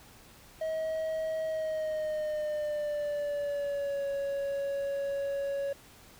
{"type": "tone with pitch glide", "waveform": "triangle", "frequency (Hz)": [637, 557.8], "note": ["D#5", "C#5"], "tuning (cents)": [41, 11], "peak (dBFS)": -28, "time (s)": [0.61, 5.73], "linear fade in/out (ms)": 5, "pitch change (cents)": -230, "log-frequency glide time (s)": [1.45, 4.07], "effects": ["pink hiss -55 dBFS RMS until 6.19 s"]}